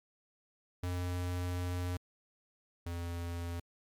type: tone pair in turn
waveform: square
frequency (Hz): 89.3 / 85.78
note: F2 / F2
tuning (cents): +39 / -31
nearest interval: minor second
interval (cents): 70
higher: first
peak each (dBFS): -34 / -37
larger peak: first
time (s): 0.83-1.97 / 2.86-3.6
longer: first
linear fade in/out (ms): 5
effects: MP3 96 kbps